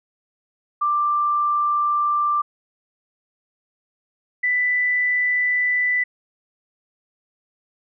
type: tone pair in turn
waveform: sine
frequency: 1181 / 1986.2 Hz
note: D6 / B6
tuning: +9 / +9 cents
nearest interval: major sixth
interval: 900 cents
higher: second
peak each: -17 dBFS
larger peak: neither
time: 0.81-2.42 / 4.43-6.04 s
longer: neither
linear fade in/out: 10 ms
effects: none